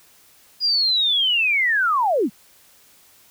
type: linear sweep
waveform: sine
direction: down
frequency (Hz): 4934 to 170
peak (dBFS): -16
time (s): 0.6-2.3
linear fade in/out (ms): 50
effects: white hiss -53 dBFS RMS until 3.3 s